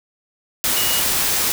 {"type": "tone in noise", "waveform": "sine", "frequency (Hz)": 2898, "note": "F#7", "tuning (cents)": -37, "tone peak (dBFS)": -24, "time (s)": [0.77, 1], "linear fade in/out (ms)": 0, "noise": "white", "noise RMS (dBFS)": -19, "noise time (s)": [0.64, 1.52], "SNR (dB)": -8, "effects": []}